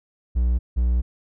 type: tone pair in turn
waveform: triangle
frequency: 60.5 / 60.5 Hz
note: B1 / B1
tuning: -35 / -35 cents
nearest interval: unison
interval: 0 cents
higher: neither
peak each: -15 dBFS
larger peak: neither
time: 0.35-0.59 / 0.76-1.02 s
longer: second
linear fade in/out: 20 ms
effects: none